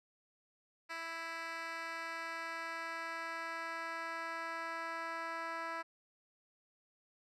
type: tone with band-pass filter sweep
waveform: 10% pulse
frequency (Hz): 330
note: E4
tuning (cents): +2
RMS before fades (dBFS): -42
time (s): 0.89-5.83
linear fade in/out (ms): 20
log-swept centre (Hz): 2300 to 1300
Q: 0.97
effects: none